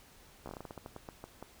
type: slowing click train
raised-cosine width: 1 ms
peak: -29 dBFS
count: 15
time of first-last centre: 0.46-1.426 s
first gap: 14 ms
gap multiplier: 1.22
effects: pink hiss -59 dBFS RMS until 1.6 s